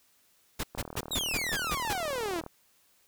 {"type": "noise bursts", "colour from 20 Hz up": "pink", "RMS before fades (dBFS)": -32, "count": 8, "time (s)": [0.59, 1.938], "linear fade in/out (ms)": 10, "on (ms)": 46, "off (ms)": 140}
{"type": "click train", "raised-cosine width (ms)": 1, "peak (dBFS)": -26, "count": 68, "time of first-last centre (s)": [0.75, 2.464], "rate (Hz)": 39.1}
{"type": "exponential sweep", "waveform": "sawtooth", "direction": "down", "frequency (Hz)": [3923, 314.3], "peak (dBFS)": -27, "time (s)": [1.11, 2.41], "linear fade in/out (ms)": 10}
{"effects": ["white hiss -66 dBFS RMS until 3.07 s"]}